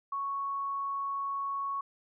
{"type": "tone", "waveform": "sine", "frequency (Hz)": 1108.7, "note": "C#6", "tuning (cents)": 0, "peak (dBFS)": -31, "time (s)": [0.12, 1.81], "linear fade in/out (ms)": 5, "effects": []}